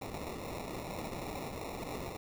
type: noise with sample-and-hold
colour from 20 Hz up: white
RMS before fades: -41 dBFS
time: 0.01-2.17 s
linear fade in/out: 10 ms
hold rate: 1575 Hz
effects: none